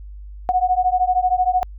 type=beating tone pair; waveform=sine; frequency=727 / 740 Hz; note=F#5 / F#5; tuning=-31 / 0 cents; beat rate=13 Hz; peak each=-18 dBFS; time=0.49-1.63 s; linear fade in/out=0 ms; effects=added 50 Hz sine -33 dBFS peak until 1.78 s